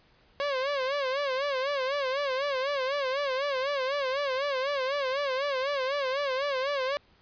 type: tone with vibrato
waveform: sawtooth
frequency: 545 Hz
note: C#5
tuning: 29 cents flat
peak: -23 dBFS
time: 0.4-6.97 s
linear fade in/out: 0 ms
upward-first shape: sine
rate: 4 Hz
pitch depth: 110 cents each way
effects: pink hiss -62 dBFS RMS until 7.21 s + resampled to 11025 Hz